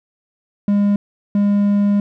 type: tone bursts at uneven times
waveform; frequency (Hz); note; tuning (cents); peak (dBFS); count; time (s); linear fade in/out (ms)
triangle; 203.2; G#3; -38; -10; 2; 0.68-0.96 / 1.35-2; 2
effects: none